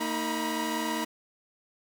sawtooth tone cluster, 229.3 / 313.8 / 948 / 983 Hz, A#3 / D#4 / A#5 / B5, -28 / +15 / +29 / -8 cents, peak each -30 / -29 / -32 / -31 dBFS, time 0-1.05 s, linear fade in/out 10 ms, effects none

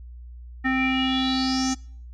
square tone with low-pass filter sweep, 261.6 Hz, C4, in tune, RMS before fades -23 dBFS, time 0.64-1.75 s, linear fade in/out 20 ms, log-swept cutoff 1900 to 6500 Hz, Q 8, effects noise-tail reverb RT60 0.6 s tail -26 dB re dry + added 60 Hz sine -38 dBFS peak until 2.13 s

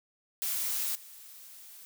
blue noise with level steps, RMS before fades -32 / -50 dBFS, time 0.42-1.85 s, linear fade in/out 0 ms, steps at 0.95 s, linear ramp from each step 5 ms, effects none

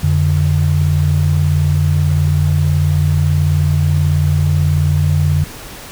sine tone pair together, 88.6 / 147.04 Hz, F2 / D3, +25 / +2 cents, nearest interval major sixth, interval 877 cents, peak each -13 dBFS, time 0.03-5.44 s, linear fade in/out 5 ms, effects pink hiss -32 dBFS RMS until 5.91 s

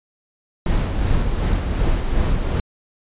brown noise with tremolo, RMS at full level -17 dBFS, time 0.66-2.6 s, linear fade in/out 2 ms, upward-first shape sine, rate 2.7 Hz, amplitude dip 40%, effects resampled to 8000 Hz

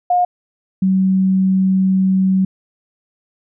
sine tone pair in turn, 715 / 189.38 Hz, F5 / F#3, +41 / +41 cents, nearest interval octave + major seventh, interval 2300 cents, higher first, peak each -11 dBFS, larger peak neither, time 0.1-0.25 / 0.82-2.45 s, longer second, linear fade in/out 5 ms, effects none

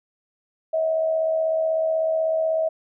sine tone with amplitude modulation, 642 Hz, E5, 46 cents flat, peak -17 dBFS, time 0.73-2.69 s, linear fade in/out 10 ms, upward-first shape sine, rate 76.2 Hz, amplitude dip 45%, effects none

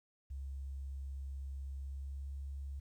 sine tone with pitch glide, 68 to 69.11 Hz, C#2 to C#2, -33 to -5 cents, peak -40 dBFS, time 0.3-2.8 s, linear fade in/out 10 ms, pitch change +28 cents, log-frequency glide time 1.74-2.33 s, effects 12-bit

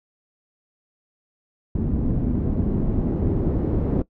pink noise with low-pass filter sweep, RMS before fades -22 dBFS, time 1.75-4.02 s, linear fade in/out 2 ms, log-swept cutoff 240 to 370 Hz, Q 1.3, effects noise-tail reverb RT60 0.1 s tail -18 dB re dry

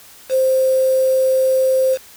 sine tone with quantisation, 523.3 Hz, C5, in tune, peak -12 dBFS, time 0.29-1.98 s, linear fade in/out 50 ms, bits 5, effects white hiss -43 dBFS RMS until 2.16 s

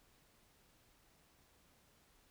silence, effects pink hiss -70 dBFS RMS until 2.3 s

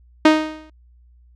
sawtooth tone with exponential decay, 311.1 Hz, D#4, in tune, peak -3 dBFS, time 0.25-0.7 s, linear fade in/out 5 ms, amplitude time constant 96 ms, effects added 60 Hz sine -48 dBFS peak until 1.35 s + low-pass 4000 Hz 12 dB/octave

